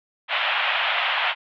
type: band-pass noise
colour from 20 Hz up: white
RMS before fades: -23 dBFS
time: 0.28-1.35 s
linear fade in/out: 50 ms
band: 630 to 3300 Hz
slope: 48 dB/octave
effects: none